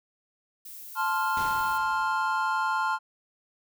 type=noise; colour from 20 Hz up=violet; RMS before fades=-43 dBFS; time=0.65-1.78 s; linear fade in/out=5 ms
type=chord; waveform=triangle; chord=F major; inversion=first; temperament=equal with one note detuned; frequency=875.4 / 1046.5 / 1396.9 Hz; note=A5 / C6 / F6; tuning=-9 / 0 / 0 cents; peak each=-27 dBFS; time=0.95-2.99 s; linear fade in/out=50 ms
type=noise with exponential decay; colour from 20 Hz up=pink; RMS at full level=-38 dBFS; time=1.37-2.75 s; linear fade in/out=0 ms; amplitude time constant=300 ms
effects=none